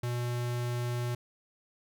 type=tone; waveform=square; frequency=121.3 Hz; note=B2; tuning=31 cents flat; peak=-31 dBFS; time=0.03-1.15 s; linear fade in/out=5 ms; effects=none